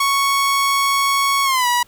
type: tone with pitch glide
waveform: sawtooth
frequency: 1108.7 to 970.8 Hz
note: C#6 to B5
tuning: 0 to -30 cents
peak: -11 dBFS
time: 0-1.83 s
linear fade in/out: 5 ms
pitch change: -230 cents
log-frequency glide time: 1.44-1.67 s
effects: pink hiss -52 dBFS RMS until 1.87 s